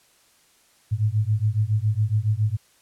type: beating tone pair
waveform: sine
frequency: 103.6 / 110.8 Hz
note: G#2 / A2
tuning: -4 / +13 cents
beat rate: 7.2 Hz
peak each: -22 dBFS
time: 0.91-2.57 s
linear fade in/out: 20 ms
effects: white hiss -59 dBFS RMS until 2.81 s + low-pass 11000 Hz 12 dB/octave